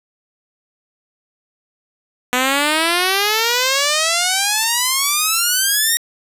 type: exponential sweep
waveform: 5% pulse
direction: up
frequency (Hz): 246.9 to 1885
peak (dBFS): -3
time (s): 2.33-5.97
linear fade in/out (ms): 0
effects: resampled to 32000 Hz + 7-bit